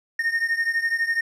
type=beating tone pair; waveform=triangle; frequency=1835 / 1847 Hz; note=A#6 / A#6; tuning=-28 / -16 cents; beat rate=12 Hz; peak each=-21 / -24 dBFS; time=0.19-1.21 s; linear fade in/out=5 ms; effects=resampled to 32000 Hz